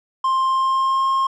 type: tone with pitch glide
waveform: triangle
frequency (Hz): 1054 to 1069.9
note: C6 to C6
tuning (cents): +12 to +38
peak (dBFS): -14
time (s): 0.24-1.27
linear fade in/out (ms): 5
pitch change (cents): +26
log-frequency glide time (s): 0.47-1.09
effects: resampled to 22050 Hz